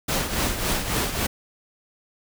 pink noise with tremolo, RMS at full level -22 dBFS, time 0.08-1.27 s, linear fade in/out 10 ms, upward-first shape triangle, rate 3.6 Hz, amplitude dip 65%, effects none

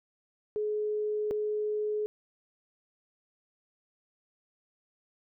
sine tone pair in turn, 423.2 / 423.2 Hz, G#4 / G#4, +33 / +33 cents, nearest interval unison, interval 0 cents, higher neither, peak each -28 dBFS, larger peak neither, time 0.56-1.31 / 1.31-2.06 s, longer neither, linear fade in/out 0 ms, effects none

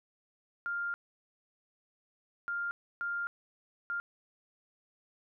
sine tone bursts at uneven times, 1400 Hz, F6, 4 cents sharp, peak -32 dBFS, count 4, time 0.66-0.94 / 2.48-2.71 / 3.01-3.27 / 3.9-4 s, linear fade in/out 0 ms, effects none

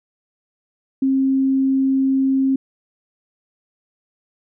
sine tone, 267.5 Hz, C4, 38 cents sharp, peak -14 dBFS, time 1.02-2.56 s, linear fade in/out 5 ms, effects none

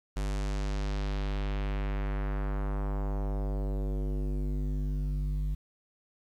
square tone with low-pass filter sweep, 49.73 Hz, G1, 26 cents sharp, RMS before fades -31 dBFS, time 0.16-5.55 s, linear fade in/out 10 ms, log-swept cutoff 9400 to 130 Hz, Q 1.3, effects 10-bit

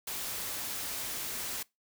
white noise, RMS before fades -37 dBFS, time 0.07-1.63 s, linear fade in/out 5 ms, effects noise-tail reverb RT60 0.2 s tail -23 dB re dry

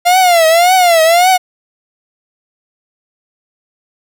45% pulse tone with vibrato, 693 Hz, F5, 14 cents flat, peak -6 dBFS, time 0.05-1.38 s, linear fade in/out 20 ms, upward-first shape triangle, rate 1.8 Hz, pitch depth 160 cents each way, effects none

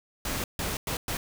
pink noise bursts at uneven times, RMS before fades -31 dBFS, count 4, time 0.25-0.44 / 0.59-0.77 / 0.87-0.97 / 1.08-1.17 s, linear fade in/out 2 ms, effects none

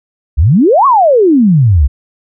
sine exponential two-way sweep, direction up then down, 61.9 to 1148 to 62.3 Hz, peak -4 dBFS, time 0.37-1.88 s, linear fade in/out 20 ms, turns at 0.86 s, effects none

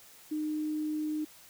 sine tone, 305.9 Hz, D#4, 29 cents flat, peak -30 dBFS, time 0.31-1.25 s, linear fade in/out 10 ms, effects white hiss -55 dBFS RMS until 1.49 s

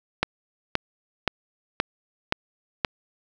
click train, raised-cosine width 0.3 ms, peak -4 dBFS, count 6, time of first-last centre 0.23-2.848 s, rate 1.91 Hz, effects none

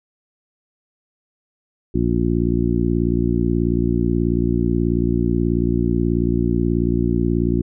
harmonic tone, 58.4 Hz, A#1, 4 cents sharp, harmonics 1 / 2 / 3 / 4 / 5 / 6, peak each -23 / -23 / -23 / -23 / -23 / -23 dBFS, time 1.94-7.62 s, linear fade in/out 10 ms, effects none

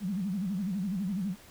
sine tone with vibrato, 192.3 Hz, G3, 33 cents flat, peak -29 dBFS, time 0-1.36 s, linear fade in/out 50 ms, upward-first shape sine, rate 12 Hz, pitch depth 170 cents each way, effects pink hiss -54 dBFS RMS until 1.5 s

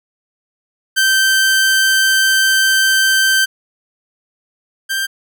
sawtooth tone pair in turn, 1555 / 1576.7 Hz, G6 / G6, -14 / +10 cents, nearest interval unison, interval 24 cents, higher second, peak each -7 / -13 dBFS, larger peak first, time 0.96-3.46 / 4.89-5.07 s, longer first, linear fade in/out 20 ms, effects none

